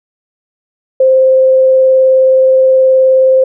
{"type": "tone with vibrato", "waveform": "sine", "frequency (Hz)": 523.3, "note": "C5", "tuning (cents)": 0, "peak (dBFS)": -4, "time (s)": [1, 3.44], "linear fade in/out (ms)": 5, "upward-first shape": "triangle", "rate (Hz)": 19, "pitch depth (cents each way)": 9, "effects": []}